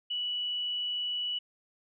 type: tone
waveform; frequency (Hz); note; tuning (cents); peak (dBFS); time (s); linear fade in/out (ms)
sine; 2949; F#7; -6; -30; 0.1-1.39; 10
effects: none